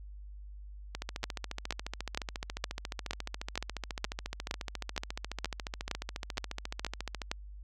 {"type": "two click trains", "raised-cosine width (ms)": 0.2, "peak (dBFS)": [-19, -14], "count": [90, 14], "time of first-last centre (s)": [[0.95, 7.218], [1.24, 7.315]], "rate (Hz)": [14.2, 2.14], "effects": ["added 50 Hz sine -44 dBFS peak until 7.63 s"]}